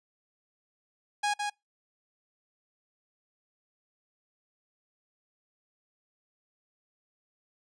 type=tone with echo; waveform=sawtooth; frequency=826 Hz; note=G#5; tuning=10 cents flat; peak=-22 dBFS; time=1.23-1.34 s; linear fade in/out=10 ms; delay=160 ms; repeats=1; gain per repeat=-4 dB; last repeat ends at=1.5 s; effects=noise-tail reverb RT60 0.2 s tail -26 dB re dry + resampled to 22050 Hz